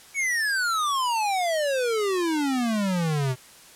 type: exponential sweep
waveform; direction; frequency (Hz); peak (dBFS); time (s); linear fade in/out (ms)
square; down; 2274 to 124.4; -23; 0.14-3.36; 50
effects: white hiss -49 dBFS RMS until 3.75 s + low-pass 11000 Hz 12 dB/octave